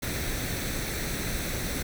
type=noise with comb filter; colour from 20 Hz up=pink; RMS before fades=-31 dBFS; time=0.02-1.83 s; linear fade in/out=10 ms; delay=0.5 ms; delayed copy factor=+0.55; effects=none